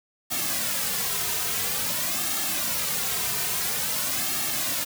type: noise with flanger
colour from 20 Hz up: white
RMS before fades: -27 dBFS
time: 0.3-4.85 s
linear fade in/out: 20 ms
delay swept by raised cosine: 2 to 3.6 ms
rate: 0.49 Hz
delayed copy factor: -0.85
effects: none